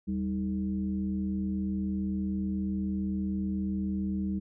sine tone with frequency modulation, 196 Hz, G3, in tune, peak -28 dBFS, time 0.07-4.4 s, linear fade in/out 20 ms, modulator 119 Hz, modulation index 0.69, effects none

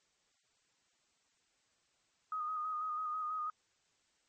sine tone with vibrato, 1244.5 Hz, D#6, in tune, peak -35 dBFS, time 2.32-3.5 s, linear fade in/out 2 ms, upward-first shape square, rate 6.1 Hz, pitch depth 26 cents each way, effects white hiss -75 dBFS RMS until 4.28 s + MP3 32 kbps

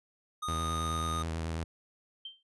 square tone, 1235 Hz, D#6, 13 cents flat, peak -34 dBFS, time 0.42-1.23 s, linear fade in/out 10 ms
sawtooth tone with vibrato, 81.4 Hz, E2, 21 cents flat, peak -29 dBFS, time 0.48-1.64 s, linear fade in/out 5 ms, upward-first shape triangle, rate 9.2 Hz, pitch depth 38 cents each way
sine tone with exponential decay, 3137 Hz, G7, 1 cent sharp, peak -37 dBFS, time 2.25-2.43 s, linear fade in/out 5 ms, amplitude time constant 39 ms
effects resampled to 24000 Hz

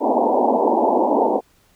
white band-pass noise, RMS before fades -17 dBFS, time 0-1.41 s, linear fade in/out 50 ms, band 220 to 940 Hz, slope 96 dB/octave, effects pink hiss -58 dBFS RMS until 1.75 s

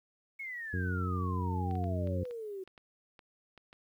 sine exponential sweep, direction down, 2217 to 370 Hz, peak -38 dBFS, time 0.39-2.64 s, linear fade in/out 10 ms
harmonic tone, 91.3 Hz, F#2, 23 cents flat, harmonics 1 / 2 / 3 / 4 / 5, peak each -32 / -38 / -42 / -44 / -46 dBFS, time 0.73-2.24 s, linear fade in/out 10 ms
clicks, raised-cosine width 0.3 ms, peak -37 dBFS, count 11, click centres 1.711 / 1.754 / 1.841 / 2.073 / 2.254 / 2.31 / 2.676 / 2.778 / 3.192 / 3.577 / 3.729 s
effects 11-bit

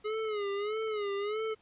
square tone with vibrato, 419.4 Hz, G#4, 17 cents sharp, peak -32 dBFS, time 0.04-1.55 s, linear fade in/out 20 ms, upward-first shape sine, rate 1.6 Hz, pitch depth 92 cents each way, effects pink hiss -66 dBFS RMS until 1.61 s + resampled to 8000 Hz

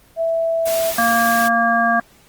sine tone, 659.3 Hz, E5, in tune, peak -16 dBFS, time 0.16-0.94 s, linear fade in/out 50 ms
white noise, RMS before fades -26 dBFS, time 0.65-1.49 s, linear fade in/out 20 ms
harmonic tone, 231.8 Hz, A#3, 10 cents flat, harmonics 1 / 3 / 5 / 7, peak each -22 / -17 / -20 / -18 dBFS, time 0.98-2 s, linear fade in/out 5 ms
effects pink hiss -51 dBFS RMS until 2.28 s + Opus 24 kbps

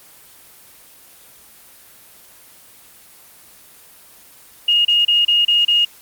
sine tone bursts, 2857 Hz, F7, 39 cents sharp, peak -11 dBFS, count 6, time 4.68-5.85 s, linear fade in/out 5 ms, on 170 ms, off 30 ms, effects white hiss -45 dBFS RMS until 6.01 s + Opus 24 kbps

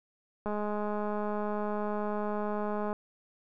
click train, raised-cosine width 1 ms, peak -21 dBFS, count 517, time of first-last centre 0.46-2.929 s, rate 209 Hz, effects none

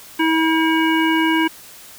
harmonic tone, 321.8 Hz, E4, 42 cents flat, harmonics 1 / 3 / 5 / 7 / 9, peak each -16 / -21 / -23 / -24 / -26 dBFS, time 0.19-1.48 s, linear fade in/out 10 ms, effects white hiss -41 dBFS RMS until 1.98 s

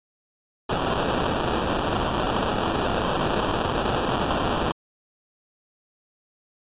blue noise with sample-and-hold, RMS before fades -24 dBFS, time 0.69-4.72 s, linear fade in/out 5 ms, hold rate 2100 Hz, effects resampled to 8000 Hz

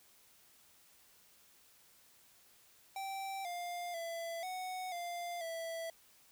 square tone with pitch steps, 778 / 702 / 670 / 741 / 696 / 660 Hz, G5 / F5 / E5 / F#5 / F5 / E5, -13 / +9 / +28 / +2 / -6 / +2 cents, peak -40 dBFS, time 2.96-5.9 s, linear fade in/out 2 ms, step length 490 ms, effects white hiss -65 dBFS RMS until 6.31 s

